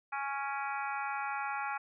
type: harmonic tone with a mistuned harmonic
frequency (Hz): 277.2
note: C#4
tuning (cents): 0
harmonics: 3 / 4 / 5 / 6 / 7 / 8 / 9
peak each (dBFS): -37 / -41 / -39 / -45 / -48 / -47 / -46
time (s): 0.12-1.78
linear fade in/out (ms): 10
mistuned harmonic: 8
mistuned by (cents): +54
effects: none